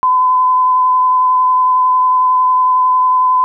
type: tone with vibrato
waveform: sine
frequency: 1014 Hz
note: B5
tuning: 45 cents sharp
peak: -8 dBFS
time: 0.03-3.44 s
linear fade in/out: 0 ms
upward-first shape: sine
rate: 11 Hz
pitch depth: 11 cents each way
effects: none